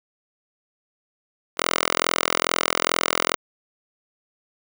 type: tone with high-pass filter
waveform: 5% pulse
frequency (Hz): 42.34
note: E1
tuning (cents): +47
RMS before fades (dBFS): -23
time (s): 1.57-3.36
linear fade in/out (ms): 20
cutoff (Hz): 790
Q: 0.68
effects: none